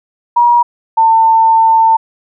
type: tone pair in turn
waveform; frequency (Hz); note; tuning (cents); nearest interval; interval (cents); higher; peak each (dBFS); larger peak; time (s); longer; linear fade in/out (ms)
sine; 955 / 897.8; A#5 / A5; +42 / +35; minor second; 107; first; -5; neither; 0.36-0.63 / 0.97-1.97; second; 10
effects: none